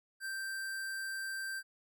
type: tone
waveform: square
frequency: 1568 Hz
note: G6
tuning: in tune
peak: -38 dBFS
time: 0.2-1.63 s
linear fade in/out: 50 ms
effects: none